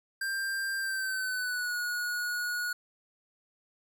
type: tone with pitch glide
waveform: square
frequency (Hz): 1585 to 1453.5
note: G6 to F#6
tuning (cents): +19 to -31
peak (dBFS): -31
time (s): 0.21-2.73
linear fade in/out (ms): 5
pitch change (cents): -150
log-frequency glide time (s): 0.78-1.76
effects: none